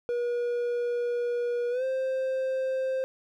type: tone with pitch glide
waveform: triangle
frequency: 481 to 524.5 Hz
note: B4 to C5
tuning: -46 to +4 cents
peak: -24 dBFS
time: 0.09-3.04 s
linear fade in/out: 0 ms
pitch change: +150 cents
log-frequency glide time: 1.7-1.84 s
effects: none